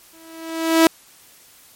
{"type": "tone with exponential growth", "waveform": "sawtooth", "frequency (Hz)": 325.9, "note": "E4", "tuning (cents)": -20, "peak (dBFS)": -4, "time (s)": [0.13, 0.87], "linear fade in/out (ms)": 2, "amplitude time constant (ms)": 160, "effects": ["white hiss -49 dBFS RMS until 1.75 s", "MP3 64 kbps"]}